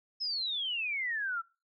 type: exponential sweep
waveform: sine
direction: down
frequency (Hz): 5274 to 1320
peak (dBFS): -31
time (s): 0.2-1.42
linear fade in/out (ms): 20
effects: noise-tail reverb RT60 0.3 s tail -23 dB re dry